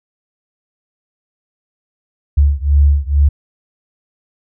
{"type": "beating tone pair", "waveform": "sine", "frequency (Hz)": [70.7, 72.9], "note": ["C#2", "D2"], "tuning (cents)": [35, -12], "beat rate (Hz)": 2.2, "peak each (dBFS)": [-11, -12], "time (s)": [2.37, 3.29], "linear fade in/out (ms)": 10, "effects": []}